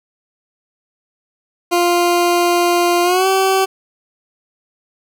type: tone with pitch glide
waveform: 20% pulse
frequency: 349.2 to 383 Hz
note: F4 to G4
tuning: 0 to -40 cents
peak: -7 dBFS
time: 1.71-3.66 s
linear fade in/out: 20 ms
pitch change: +160 cents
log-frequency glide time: 3.03-3.27 s
effects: none